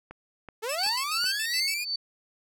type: click train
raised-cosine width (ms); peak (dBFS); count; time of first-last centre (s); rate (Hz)
0.5; -27; 4; 0.11-1.242; 2.65
type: linear sweep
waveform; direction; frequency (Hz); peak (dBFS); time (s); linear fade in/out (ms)
sawtooth; up; 415.3 to 2490; -26; 0.62-1.85; 20
type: tone bursts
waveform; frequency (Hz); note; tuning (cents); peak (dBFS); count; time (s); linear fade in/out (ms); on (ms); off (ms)
15% pulse; 2637; E7; 0; -24; 8; 0.69-1.74; 2; 63; 78
type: tone with tremolo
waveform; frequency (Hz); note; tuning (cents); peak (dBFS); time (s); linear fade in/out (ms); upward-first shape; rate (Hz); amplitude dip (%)
sine; 4536; C#8; +39; -25; 0.78-1.96; 5; sine; 2.7; 80
effects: none